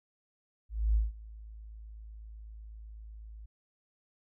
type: tone with ADSR envelope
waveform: sine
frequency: 54 Hz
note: A1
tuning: 32 cents flat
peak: -22 dBFS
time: 0.69-3.46 s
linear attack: 260 ms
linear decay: 170 ms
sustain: -22 dB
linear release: 8 ms
effects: none